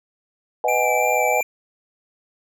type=chord; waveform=sine; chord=G# minor seventh; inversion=first; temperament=just; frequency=498.4 / 623 / 747.5 / 830.6 Hz; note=B4 / D#5 / F#5 / G#5; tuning=+16 / +2 / +17 / 0 cents; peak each=-23 dBFS; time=0.64-1.41 s; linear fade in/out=2 ms
type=tone with vibrato; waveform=square; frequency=2349 Hz; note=D7; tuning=in tune; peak=-23 dBFS; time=0.68-1.43 s; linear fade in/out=5 ms; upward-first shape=sine; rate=3 Hz; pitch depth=17 cents each way
effects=none